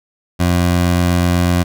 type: tone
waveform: 20% pulse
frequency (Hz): 88.1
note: F2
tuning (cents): +16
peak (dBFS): -7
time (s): 0.39-1.64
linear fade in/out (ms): 20
effects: none